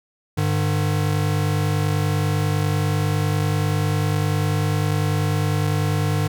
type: tone pair together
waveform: square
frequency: 100.82 / 150.9 Hz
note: G2 / D3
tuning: +49 / +47 cents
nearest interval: perfect fifth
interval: 698 cents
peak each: -22 dBFS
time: 0.37-6.28 s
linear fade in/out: 10 ms
effects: none